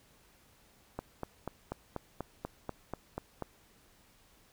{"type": "click train", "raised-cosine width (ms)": 1, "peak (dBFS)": -22, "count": 11, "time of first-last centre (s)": [0.99, 3.423], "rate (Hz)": 4.11, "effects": ["pink hiss -64 dBFS RMS until 4.52 s"]}